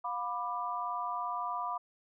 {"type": "chord", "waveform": "sine", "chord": "B diminished", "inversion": "second", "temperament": "just", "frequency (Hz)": [711.2, 987.8, 1185.3], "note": ["F5", "B5", "D6"], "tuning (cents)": [31, 0, 16], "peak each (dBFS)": [-39, -36, -37], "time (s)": [0.04, 1.78], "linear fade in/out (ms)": 10, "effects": []}